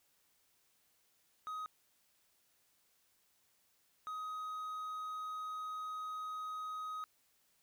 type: tone bursts at uneven times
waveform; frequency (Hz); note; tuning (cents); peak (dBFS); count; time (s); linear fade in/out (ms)
triangle; 1258; D#6; +19; -38; 2; 1.47-1.66 / 4.07-7.04; 0
effects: white hiss -74 dBFS RMS until 7.62 s